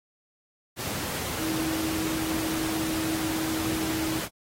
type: tone in noise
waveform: sine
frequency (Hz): 319.7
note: D#4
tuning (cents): +47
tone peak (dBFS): -28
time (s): 1.38-4.22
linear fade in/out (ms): 50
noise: pink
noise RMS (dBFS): -32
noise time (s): 0.76-4.29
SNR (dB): +1
effects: high-pass 80 Hz 12 dB/octave + AAC 48 kbps